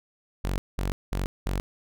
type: tone bursts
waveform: sawtooth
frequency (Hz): 46.83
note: F#1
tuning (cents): +22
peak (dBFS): -22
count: 4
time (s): 0.44-1.6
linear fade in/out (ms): 0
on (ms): 140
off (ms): 200
effects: none